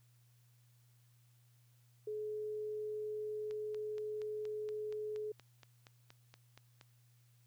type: tone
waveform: sine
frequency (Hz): 425.9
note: G#4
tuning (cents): +44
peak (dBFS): -38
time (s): 2.07-5.32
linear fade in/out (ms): 5
type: click train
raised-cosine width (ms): 0.2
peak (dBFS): -37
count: 15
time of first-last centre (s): 3.51-6.812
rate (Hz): 4.24
effects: added 120 Hz sine -65 dBFS peak until 7.46 s + white hiss -75 dBFS RMS until 7.46 s